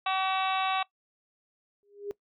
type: harmonic tone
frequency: 380 Hz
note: F#4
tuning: 46 cents sharp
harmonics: 2 / 3 / 4 / 5 / 6 / 7 / 8 / 9 / 10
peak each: -29 / -30 / -40 / -44 / -40 / -35 / -45 / -42 / -39 dBFS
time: 0.06-0.83 s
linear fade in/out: 5 ms
type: tone with exponential growth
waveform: sine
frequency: 406.7 Hz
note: G#4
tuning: 36 cents flat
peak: -29 dBFS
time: 1.83-2.11 s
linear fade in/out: 0 ms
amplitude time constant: 60 ms
effects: noise-tail reverb RT60 0.1 s tail -20 dB re dry